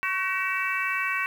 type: harmonic tone with a mistuned harmonic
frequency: 380.2 Hz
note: F#4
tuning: 47 cents sharp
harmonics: 3 / 4 / 5 / 6 / 7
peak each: -31 / -31 / -31 / -31 / -31 dBFS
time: 0.03-1.26 s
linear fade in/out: 0 ms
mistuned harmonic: 3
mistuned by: -38 cents
effects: 8-bit